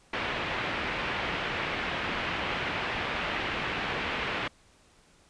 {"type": "low-pass noise", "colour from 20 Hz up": "white", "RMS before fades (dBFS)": -32, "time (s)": [0.13, 4.48], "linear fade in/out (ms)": 5, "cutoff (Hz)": 2800, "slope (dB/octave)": 24, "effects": ["pink hiss -61 dBFS RMS until 5.29 s", "resampled to 22050 Hz"]}